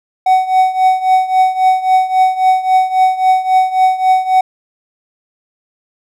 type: tone with tremolo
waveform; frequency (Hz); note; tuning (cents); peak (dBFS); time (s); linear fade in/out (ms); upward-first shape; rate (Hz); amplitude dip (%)
triangle; 750; F#5; +23; -3; 0.26-4.41; 5; triangle; 3.7; 85
effects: none